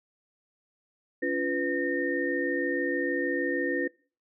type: tone cluster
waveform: sine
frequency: 282 / 348.4 / 498.8 / 1832 Hz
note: C#4 / F4 / B4 / A#6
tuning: +30 / -4 / +17 / -31 cents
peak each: -31 dBFS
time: 1.22-3.88 s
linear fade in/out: 10 ms
effects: noise-tail reverb RT60 0.4 s tail -23 dB re dry